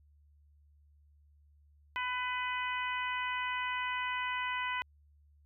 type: harmonic tone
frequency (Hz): 500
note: B4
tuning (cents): +21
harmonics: 2 / 3 / 4 / 5 / 6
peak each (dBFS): -36 / -40 / -38 / -41 / -44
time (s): 1.96-4.82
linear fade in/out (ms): 0
effects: added 73 Hz sine -61 dBFS peak until 5.45 s